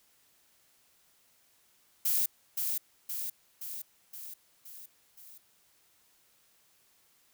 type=noise with echo; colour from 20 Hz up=violet; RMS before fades=-28 dBFS; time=2.05-2.26 s; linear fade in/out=5 ms; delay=520 ms; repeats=6; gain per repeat=-4 dB; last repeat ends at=5.38 s; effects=white hiss -67 dBFS RMS until 7.33 s